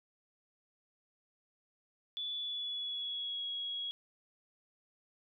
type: tone with pitch glide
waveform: sine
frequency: 3454 to 3321 Hz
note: A7 to G#7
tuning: -33 to -1 cents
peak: -36 dBFS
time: 2.17-3.91 s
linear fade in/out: 0 ms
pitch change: -68 cents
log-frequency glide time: 2.34-3.43 s
effects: none